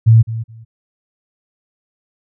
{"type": "tone with echo", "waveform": "sine", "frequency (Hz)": 113, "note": "A2", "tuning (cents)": 47, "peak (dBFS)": -4, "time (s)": [0.06, 0.23], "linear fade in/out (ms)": 20, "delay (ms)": 210, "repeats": 2, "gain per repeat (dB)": -15, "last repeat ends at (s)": 0.65, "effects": []}